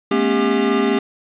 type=tone cluster; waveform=square; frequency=215.2 / 239.9 / 274.6 / 398.8 Hz; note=A3 / A#3 / C#4 / G4; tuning=-38 / +50 / -16 / +30 cents; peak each=-23 / -22 / -22 / -19 dBFS; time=0.11-0.99 s; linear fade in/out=5 ms; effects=resampled to 8000 Hz + 8-bit